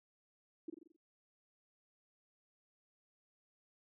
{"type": "tone with echo", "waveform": "sine", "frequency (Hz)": 326.1, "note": "E4", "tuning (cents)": -19, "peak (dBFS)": -39, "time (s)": [0.68, 0.7], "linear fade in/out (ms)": 5, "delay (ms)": 44, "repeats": 6, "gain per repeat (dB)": -5, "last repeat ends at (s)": 0.964, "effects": []}